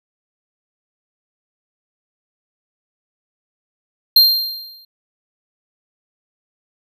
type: tone with exponential decay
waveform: square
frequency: 4186 Hz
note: C8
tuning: in tune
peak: -5 dBFS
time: 4.16-4.85 s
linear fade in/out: 5 ms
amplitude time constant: 150 ms
effects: none